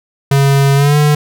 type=tone with pitch glide; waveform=square; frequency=138.59 to 148.54 Hz; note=C#3 to D3; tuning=0 to +20 cents; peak=-8 dBFS; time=0.31-1.15 s; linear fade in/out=5 ms; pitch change=+120 cents; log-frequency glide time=0.75-0.97 s; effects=none